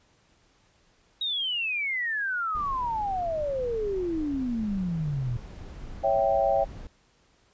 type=exponential sweep; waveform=sine; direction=down; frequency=3827 to 116.54 Hz; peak=-26 dBFS; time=1.21-5.37 s; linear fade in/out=5 ms
type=noise; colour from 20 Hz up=brown; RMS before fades=-40 dBFS; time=2.55-6.87 s; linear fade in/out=2 ms
type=chord; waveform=sine; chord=C# diminished; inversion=none; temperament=equal; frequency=554.4 / 659.3 / 784 Hz; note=C#5 / E5 / G5; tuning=0 / 0 / 0 cents; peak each=-25 dBFS; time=6.03-6.65 s; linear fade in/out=20 ms
effects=pink hiss -64 dBFS RMS until 7.53 s + resampled to 16000 Hz